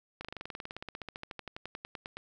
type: slowing click train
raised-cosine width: 0.3 ms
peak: -24 dBFS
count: 30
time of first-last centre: 0.21-2.17 s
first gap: 37 ms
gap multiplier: 1.04
effects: none